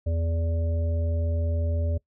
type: harmonic tone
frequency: 83 Hz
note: E2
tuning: 12 cents sharp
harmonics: 1 / 3 / 5 / 7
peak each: -23 / -39 / -42 / -35 dBFS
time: 0.06-1.98 s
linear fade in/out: 10 ms
effects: noise-tail reverb RT60 0.1 s tail -21 dB re dry